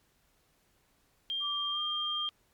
sine tone, 3194 Hz, G7, 32 cents sharp, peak -31 dBFS, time 1.3-2.29 s, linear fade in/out 0 ms
sine tone with pitch glide, 1168 to 1211.3 Hz, D6 to D#6, -10 to -47 cents, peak -37 dBFS, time 1.4-2.3 s, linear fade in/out 50 ms, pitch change +63 cents, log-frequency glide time 1.71-1.8 s
effects pink hiss -70 dBFS RMS until 2.53 s + MP3 96 kbps

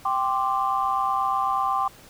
sine chord, G suspended fourth, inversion none, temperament equal, 784 / 1046.5 / 1174.7 Hz, G5 / C6 / D6, 0 / 0 / 0 cents, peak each -25 dBFS, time 0.05-1.88 s, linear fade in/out 5 ms, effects tanh soft clip ceiling -11 dBFS + pink hiss -49 dBFS RMS until 2.09 s

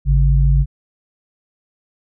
sine tone pair together, 52.44 / 138.6 Hz, G#1 / C#3, +17 / 0 cents, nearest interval octave + perfect fourth, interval 1683 cents, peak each -11 / -15 dBFS, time 0.05-0.66 s, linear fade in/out 50 ms, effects none

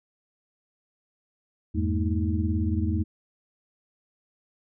sine tone cluster, 83.5 / 101.7 / 209.3 / 230.4 / 315.2 Hz, E2 / G#2 / G#3 / A#3 / D#4, +23 / -36 / +14 / -20 / +23 cents, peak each -25 / -31 / -31 / -33 / -31 dBFS, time 1.74-3.04 s, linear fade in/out 20 ms, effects none

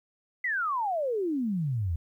sine exponential sweep, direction down, 2051 to 77.3 Hz, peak -26 dBFS, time 0.44-1.96 s, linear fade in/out 5 ms, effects 11-bit

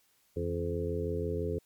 harmonic tone with a mistuned harmonic, 86 Hz, F2, 26 cents flat, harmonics 1 / 2 / 3 / 4 / 5 / 6, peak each -35 / -39 / -41 / -40 / -34 / -40 dBFS, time 0.36-1.59 s, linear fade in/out 10 ms, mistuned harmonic 2, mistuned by -100 cents, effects white hiss -69 dBFS RMS until 1.65 s + MP3 96 kbps

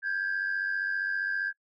sine tone pair together, 1582.9 / 1678 Hz, G6 / G#6, +16 / +17 cents, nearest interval minor second, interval 101 cents, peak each -28 / -31 dBFS, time 0.02-1.53 s, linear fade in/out 50 ms, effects noise-tail reverb RT60 0.1 s tail -25 dB re dry + tanh soft clip ceiling -23 dBFS

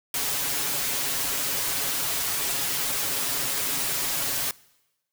white noise with comb filter, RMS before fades -27 dBFS, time 0.14-4.51 s, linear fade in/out 2 ms, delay 7.2 ms, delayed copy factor +0.95, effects noise-tail reverb RT60 1.0 s tail -23 dB re dry

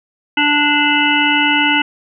harmonic tone, 293.7 Hz, D4, in tune, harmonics 1 / 3 / 5 / 7 / 9 / 10, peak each -18 / -18 / -18 / -18 / -18 / -18 dBFS, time 0.37-1.82 s, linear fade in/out 5 ms, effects none

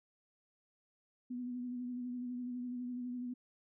sine tone with vibrato, 246.9 Hz, B3, in tune, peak -38 dBFS, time 1.3-3.34 s, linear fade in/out 10 ms, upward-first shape sine, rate 12 Hz, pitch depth 29 cents each way, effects none

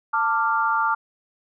sine tone cluster, 892 / 1176 / 1391 Hz, A5 / D6 / F6, +23 / +2 / -7 cents, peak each -23 dBFS, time 0.13-0.95 s, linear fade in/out 10 ms, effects none

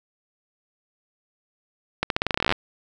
accelerating click train, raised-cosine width 0.3 ms, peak -5 dBFS, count 17, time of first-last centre 2.03-2.524 s, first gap 72 ms, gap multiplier 0.87, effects none

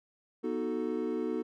triangle chord, B dominant seventh, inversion none, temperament equal with one note detuned, 243.3 / 311.1 / 370 / 440 Hz, B3 / D#4 / F#4 / A4, -26 / 0 / 0 / 0 cents, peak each -34 dBFS, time 0.43-1.43 s, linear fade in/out 20 ms, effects none

